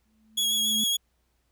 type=tone with exponential growth; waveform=sine; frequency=218.7 Hz; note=A3; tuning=10 cents flat; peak=-29 dBFS; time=0.05-0.84 s; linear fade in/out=5 ms; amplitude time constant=170 ms
type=tone with vibrato; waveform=sawtooth; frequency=3331 Hz; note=G#7; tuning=4 cents sharp; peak=-20 dBFS; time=0.37-0.97 s; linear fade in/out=10 ms; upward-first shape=sine; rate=7.1 Hz; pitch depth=22 cents each way
effects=added 60 Hz sine -70 dBFS peak until 1.51 s + pink hiss -74 dBFS RMS until 1.51 s